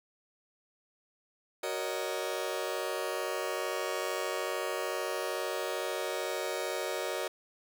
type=chord; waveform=sawtooth; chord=D# minor seventh; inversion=first; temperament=just; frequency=373.4 / 466.7 / 560 / 622.3 Hz; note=F#4 / A#4 / C#5 / D#5; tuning=+16 / +2 / +18 / 0 cents; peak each=-34 dBFS; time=1.63-7.28 s; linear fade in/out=5 ms; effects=none